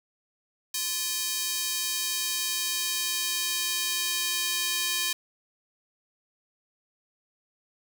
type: tone with high-pass filter sweep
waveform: square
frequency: 349.2 Hz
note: F4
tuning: in tune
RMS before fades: -29 dBFS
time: 0.74-5.13 s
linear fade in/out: 5 ms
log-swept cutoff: 4700 to 3100 Hz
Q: 0.88
effects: none